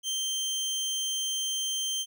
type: tone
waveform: 25% pulse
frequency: 3140 Hz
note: G7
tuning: 2 cents sharp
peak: -25 dBFS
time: 0.03-2.06 s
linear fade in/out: 50 ms
effects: none